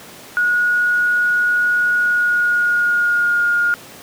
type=tone with pitch glide; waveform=sine; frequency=1451 to 1422 Hz; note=F#6 to F6; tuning=-34 to +31 cents; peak=-13 dBFS; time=0.37-3.74 s; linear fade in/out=0 ms; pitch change=-35 cents; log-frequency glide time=1.94-3.44 s; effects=pink hiss -38 dBFS RMS until 4.02 s + high-pass 150 Hz 12 dB/octave